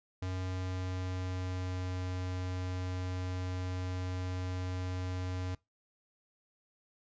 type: tone with pitch glide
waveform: square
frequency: 92.5 to 91.65 Hz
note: F#2 to F#2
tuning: 0 to -16 cents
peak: -35 dBFS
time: 0.22-5.55 s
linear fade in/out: 5 ms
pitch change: -16 cents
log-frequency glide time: 0.34-2 s
effects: noise-tail reverb RT60 0.2 s tail -22 dB re dry + resampled to 16000 Hz